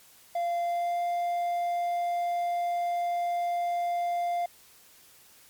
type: tone with pitch glide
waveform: triangle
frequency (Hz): 691 to 697.8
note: F5 to F5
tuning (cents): -19 to -2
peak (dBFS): -24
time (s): 0.35-4.46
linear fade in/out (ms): 5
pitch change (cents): +17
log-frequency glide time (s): 0.58-1
effects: white hiss -56 dBFS RMS until 5.49 s + MP3 96 kbps

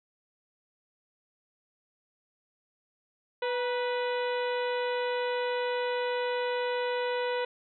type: harmonic tone with a mistuned harmonic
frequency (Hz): 493.9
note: B4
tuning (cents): 0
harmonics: 1 / 2 / 3 / 4 / 5 / 6 / 7 / 8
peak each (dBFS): -29 / -35 / -39 / -41 / -43 / -45 / -46 / -47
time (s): 3.42-7.45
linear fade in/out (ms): 5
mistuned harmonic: 2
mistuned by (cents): -49
effects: none

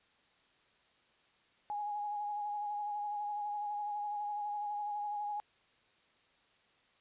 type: tone with vibrato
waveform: sine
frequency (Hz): 829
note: G#5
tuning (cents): -3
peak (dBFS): -35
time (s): 1.7-5.4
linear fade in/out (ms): 0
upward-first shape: sine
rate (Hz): 12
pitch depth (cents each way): 24
effects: white hiss -69 dBFS RMS until 7 s + resampled to 8000 Hz

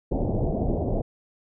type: low-pass noise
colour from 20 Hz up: pink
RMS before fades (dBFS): -25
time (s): 0.11-1.02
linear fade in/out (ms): 10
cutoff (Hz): 730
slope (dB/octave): 48
effects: none

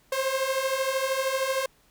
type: beating tone pair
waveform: sawtooth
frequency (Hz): 523.3 / 536.3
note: C5 / C5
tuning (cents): 0 / +43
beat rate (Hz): 13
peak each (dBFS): -25 / -23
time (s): 0.12-1.66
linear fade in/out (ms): 5
effects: pink hiss -62 dBFS RMS until 1.9 s

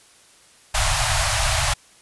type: band-stop noise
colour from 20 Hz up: pink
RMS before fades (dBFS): -20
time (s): 0.74-1.74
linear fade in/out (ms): 10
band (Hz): 140 to 600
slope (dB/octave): 96
effects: white hiss -52 dBFS RMS until 2.01 s + resampled to 24000 Hz

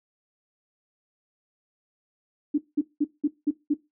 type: tone bursts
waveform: sine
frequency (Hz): 293.7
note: D4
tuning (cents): 0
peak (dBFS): -18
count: 6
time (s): 2.54-3.742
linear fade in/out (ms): 10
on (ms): 42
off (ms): 190
effects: noise-tail reverb RT60 0.2 s tail -17 dB re dry

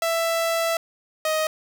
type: tone pair in turn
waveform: sawtooth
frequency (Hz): 663 / 625.8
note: E5 / D#5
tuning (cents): +10 / +10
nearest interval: minor second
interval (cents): 100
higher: first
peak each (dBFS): -17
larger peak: neither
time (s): 0.02-0.77 / 1.25-1.47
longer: first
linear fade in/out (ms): 2
effects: none

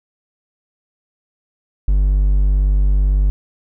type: tone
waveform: triangle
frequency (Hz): 49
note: G1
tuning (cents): 0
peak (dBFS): -9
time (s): 1.88-3.3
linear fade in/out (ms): 0
effects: none

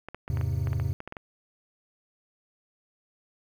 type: clicks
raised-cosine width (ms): 0.5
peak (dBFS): -23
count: 12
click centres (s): 0.086 / 0.146 / 0.279 / 0.372 / 0.412 / 0.672 / 0.731 / 0.799 / 1.004 / 1.076 / 1.124 / 1.168
type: chord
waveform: triangle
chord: E augmented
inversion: none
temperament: equal with one note detuned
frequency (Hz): 82.41 / 103.83 / 132.33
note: E2 / G#2 / B#2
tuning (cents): 0 / 0 / +20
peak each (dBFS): -28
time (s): 0.3-0.93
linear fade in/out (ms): 0
effects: 9-bit

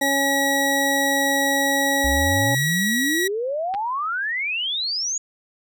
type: harmonic tone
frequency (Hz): 277.2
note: C#4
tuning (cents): 0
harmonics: 1 / 2 / 3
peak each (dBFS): -25 / -25 / -25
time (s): 0.01-2.55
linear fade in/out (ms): 5
type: tone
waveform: sawtooth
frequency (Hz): 1921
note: B6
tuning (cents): -48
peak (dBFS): -17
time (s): 0.01-3.28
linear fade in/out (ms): 10
type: exponential sweep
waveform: sine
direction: up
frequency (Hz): 59.9 to 6890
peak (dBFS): -22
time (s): 2.04-5.18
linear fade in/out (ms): 5
type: clicks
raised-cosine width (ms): 0.3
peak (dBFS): -19 / -20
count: 2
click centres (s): 3.74 / 3.748
effects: none

